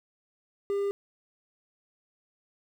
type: tone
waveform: triangle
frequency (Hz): 400.6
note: G4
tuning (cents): +38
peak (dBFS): -24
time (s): 0.7-0.91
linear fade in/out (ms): 0
effects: 10-bit